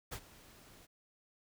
pink noise with ADSR envelope, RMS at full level -41 dBFS, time 0.11-0.87 s, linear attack 19 ms, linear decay 67 ms, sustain -18 dB, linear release 25 ms, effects none

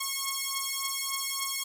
5% pulse beating tone pair, 1089 / 1092.5 Hz, C#6 / C#6, -31 / -26 cents, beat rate 3.5 Hz, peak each -21 dBFS, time 0-1.64 s, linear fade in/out 10 ms, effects none

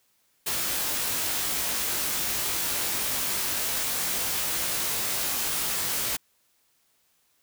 white noise with comb filter, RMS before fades -28 dBFS, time 0.46-6.17 s, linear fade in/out 10 ms, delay 19 ms, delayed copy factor +0.9, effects white hiss -68 dBFS RMS until 7.42 s

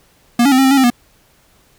square tone with pitch steps, 238.2 / 280.9 / 258.4 / 268.4 / 263.8 / 278 / 263.4 / 241.3 Hz, A#3 / C#4 / C4 / C4 / C4 / C#4 / C4 / B3, +38 / +23 / -21 / +44 / +14 / +5 / +12 / -40 cents, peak -9 dBFS, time 0.39-0.902 s, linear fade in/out 5 ms, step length 64 ms, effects pink hiss -53 dBFS RMS until 1.78 s

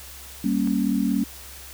sine chord, G diminished, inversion none, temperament equal, 196 / 233.1 / 277.2 Hz, G3 / Bb3 / Db4, 0 / 0 / 0 cents, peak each -24 dBFS, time 0.44-1.24 s, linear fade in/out 5 ms
click, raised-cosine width 0.5 ms, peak -25 dBFS, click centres 0.674 s
effects added 67 Hz sine -45 dBFS peak until 1.73 s + white hiss -42 dBFS RMS until 1.73 s

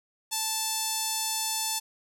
5% pulse tone with notch filter, 880 Hz, A5, in tune, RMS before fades -30 dBFS, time 0.31-1.8 s, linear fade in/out 20 ms, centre 2000 Hz, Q 0.98, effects none

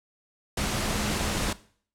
sine tone in noise, 208.8 Hz, G#3, 10 cents sharp, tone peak -35 dBFS, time 0.57-1.53 s, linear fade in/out 5 ms, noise pink, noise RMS -28 dBFS, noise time 0.57-1.53 s, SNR -10 dB, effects noise-tail reverb RT60 0.5 s tail -18 dB re dry + low-pass 10000 Hz 12 dB/octave

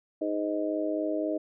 harmonic tone, 103.83 Hz, G#2, in tune, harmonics 3 / 4 / 5 / 6, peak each -30 / -36 / -36 / -31 dBFS, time 0.21-1.38 s, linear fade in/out 10 ms, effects none

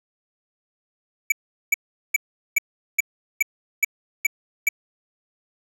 square tone bursts, 2300 Hz, D7, 37 cents flat, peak -15 dBFS, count 9, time 1.3-4.689 s, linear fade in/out 5 ms, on 21 ms, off 400 ms, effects none

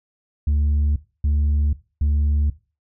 sine tone bursts, 73.42 Hz, D2, in tune, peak -13 dBFS, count 3, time 0.47-2.5 s, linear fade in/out 5 ms, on 490 ms, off 280 ms, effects noise-tail reverb RT60 0.3 s tail -18 dB re dry + tanh soft clip ceiling -15 dBFS

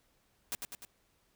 white noise with echo, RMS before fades -36 dBFS, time 0.52-0.55 s, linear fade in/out 0 ms, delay 100 ms, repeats 3, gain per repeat -4 dB, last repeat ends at 0.85 s, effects pink hiss -72 dBFS RMS until 1.35 s

